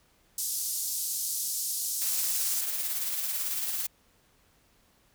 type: band-pass noise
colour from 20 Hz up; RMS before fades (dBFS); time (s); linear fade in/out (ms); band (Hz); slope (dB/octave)
white; -32; 0.38-2.61; 2; 5000 to 14000; 24
type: noise with tremolo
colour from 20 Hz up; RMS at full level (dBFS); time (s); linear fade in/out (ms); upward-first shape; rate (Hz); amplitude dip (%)
blue; -30; 2.01-3.87; 10; sine; 18; 35
effects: pink hiss -65 dBFS RMS until 5.14 s